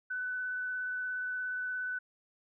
sine tone with vibrato, 1500 Hz, F#6, 23 cents sharp, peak -33 dBFS, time 0.1-1.99 s, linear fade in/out 10 ms, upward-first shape square, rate 17 Hz, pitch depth 8 cents each way, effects none

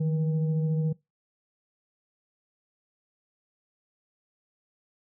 sine tone with frequency modulation, 155.56 Hz, D#3, in tune, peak -23 dBFS, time 0-0.93 s, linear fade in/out 10 ms, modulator 325 Hz, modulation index 0.37, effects noise-tail reverb RT60 0.2 s tail -22 dB re dry

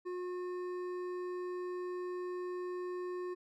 sine tone with hard clipping, 360 Hz, F#4, 47 cents flat, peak -39 dBFS, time 0.05-3.35 s, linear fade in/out 20 ms, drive 9 dB, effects none

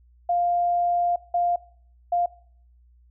sine tone bursts at uneven times, 700 Hz, F5, 4 cents sharp, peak -19 dBFS, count 3, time 0.29-1.16 / 1.34-1.56 / 2.12-2.26 s, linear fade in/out 5 ms, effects noise-tail reverb RT60 0.6 s tail -22 dB re dry + added 60 Hz sine -53 dBFS peak until 3.1 s

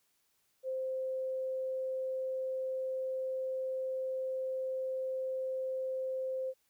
sine tone, 522 Hz, C5, 4 cents flat, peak -33 dBFS, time 0.63-6.54 s, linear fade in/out 50 ms, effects white hiss -75 dBFS RMS until 6.69 s

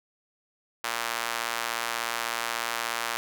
sawtooth tone with high-pass filter, 116.54 Hz, A#2, in tune, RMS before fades -31 dBFS, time 0.84-3.17 s, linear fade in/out 0 ms, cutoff 1100 Hz, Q 0.98, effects none

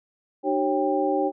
sine tone cluster, 300.9 / 381.6 / 547 / 793 Hz, D4 / G4 / C#5 / G5, +42 / -47 / -23 / +20 cents, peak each -26 dBFS, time 0.43-1.32 s, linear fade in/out 50 ms, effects none

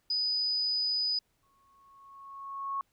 sine tone, 4978 Hz, D#8, in tune, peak -27 dBFS, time 0.1-1.19 s, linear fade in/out 5 ms
sine tone with exponential growth, 1100 Hz, C#6, 14 cents flat, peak -29 dBFS, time 1.43-2.81 s, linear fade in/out 1 ms, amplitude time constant 300 ms
effects pink hiss -74 dBFS RMS until 2.92 s

